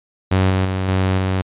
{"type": "tone with level steps", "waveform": "sawtooth", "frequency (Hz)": 94.2, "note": "F#2", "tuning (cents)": 32, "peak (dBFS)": [-9, -11, -15, -11, -13], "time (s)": [0.31, 1.42], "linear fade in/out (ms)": 10, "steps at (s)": [0.5, 0.65, 0.88, 1.18], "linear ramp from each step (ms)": 5, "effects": ["resampled to 8000 Hz"]}